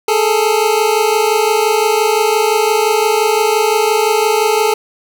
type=tone pair together; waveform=25% pulse; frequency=420 / 445.8 Hz; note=G#4 / A4; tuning=+19 / +23 cents; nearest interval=minor second; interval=104 cents; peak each=-10 / -10 dBFS; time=0.08-4.74 s; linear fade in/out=5 ms; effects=none